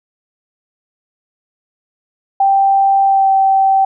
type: tone with pitch glide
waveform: sine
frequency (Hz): 784 to 775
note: G5 to G5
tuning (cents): 0 to -20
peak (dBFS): -8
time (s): 2.4-3.85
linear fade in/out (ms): 5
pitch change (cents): -20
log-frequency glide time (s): 3.05-3.3
effects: none